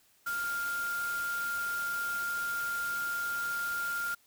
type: tone in noise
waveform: sine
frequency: 1400 Hz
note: F6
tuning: 4 cents sharp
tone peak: -31 dBFS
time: 0.26-4.15 s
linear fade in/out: 10 ms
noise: white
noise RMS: -43 dBFS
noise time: 0.26-4.15 s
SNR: +9 dB
effects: white hiss -66 dBFS RMS until 4.26 s